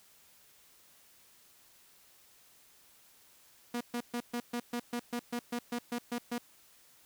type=tone bursts; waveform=sawtooth; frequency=240 Hz; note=B3; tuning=49 cents flat; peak=-29 dBFS; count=14; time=3.74-6.382 s; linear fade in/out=5 ms; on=68 ms; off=130 ms; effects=white hiss -62 dBFS RMS until 7.05 s